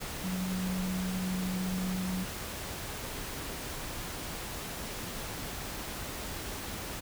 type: tone in noise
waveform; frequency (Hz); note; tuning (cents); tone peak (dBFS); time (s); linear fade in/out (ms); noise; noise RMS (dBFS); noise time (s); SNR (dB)
sine; 185; F#3; 0; -31; 0.23-2.25; 20; pink; -39; 0-7.01; +5
effects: none